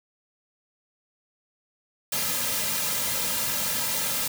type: noise with comb filter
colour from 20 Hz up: white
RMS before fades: -27 dBFS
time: 2.12-4.28 s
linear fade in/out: 5 ms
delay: 2.7 ms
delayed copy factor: -0.8
effects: none